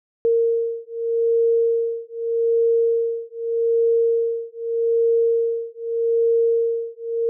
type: beating tone pair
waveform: sine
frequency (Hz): 461.1 / 461.92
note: A#4 / A#4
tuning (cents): -19 / -16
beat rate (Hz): 0.82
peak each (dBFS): -20 / -20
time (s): 0.25-7.29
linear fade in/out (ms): 0
effects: none